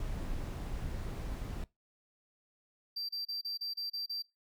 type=noise; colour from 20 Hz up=brown; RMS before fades=-38 dBFS; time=0-1.64 s; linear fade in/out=2 ms
type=tone bursts; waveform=triangle; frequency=4699 Hz; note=D8; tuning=in tune; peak=-34 dBFS; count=8; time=2.96-4.224 s; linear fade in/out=10 ms; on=130 ms; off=32 ms
effects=noise-tail reverb RT60 0.2 s tail -21 dB re dry